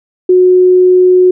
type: tone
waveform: sine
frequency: 365.6 Hz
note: F#4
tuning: 21 cents flat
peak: -3 dBFS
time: 0.29-1.31 s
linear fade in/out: 5 ms
effects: none